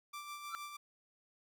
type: tone with tremolo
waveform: sawtooth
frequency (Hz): 1174.7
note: D6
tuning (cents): 0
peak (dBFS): -39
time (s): 0.13-0.77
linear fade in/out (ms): 10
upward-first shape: sine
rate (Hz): 6.5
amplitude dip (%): 45
type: tone with exponential growth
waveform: triangle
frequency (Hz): 1346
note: E6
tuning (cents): +36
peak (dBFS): -31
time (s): 0.48-0.55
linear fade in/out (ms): 0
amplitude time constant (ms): 15
effects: none